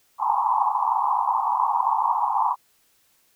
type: band-pass noise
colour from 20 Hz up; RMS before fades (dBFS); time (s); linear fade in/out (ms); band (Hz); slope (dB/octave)
pink; -22; 0.18-2.56; 50; 800 to 1100; 96
effects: white hiss -63 dBFS RMS until 3.35 s